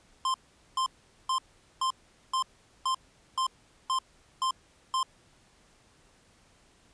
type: tone bursts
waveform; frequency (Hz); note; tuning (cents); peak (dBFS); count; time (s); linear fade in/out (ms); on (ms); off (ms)
square; 1046.5; C6; 0; -26; 10; 0.25-5.03; 2; 91; 430
effects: pink hiss -62 dBFS RMS until 6.93 s + resampled to 22050 Hz